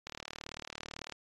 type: click train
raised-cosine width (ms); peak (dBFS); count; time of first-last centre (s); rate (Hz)
0.2; -23; 41; 0.07-1.123; 38
effects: AAC 32 kbps